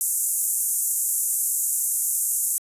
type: band-pass noise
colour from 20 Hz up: white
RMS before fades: -24 dBFS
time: 0.01-2.58 s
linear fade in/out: 0 ms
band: 7000 to 13000 Hz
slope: 48 dB/octave
effects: resampled to 32000 Hz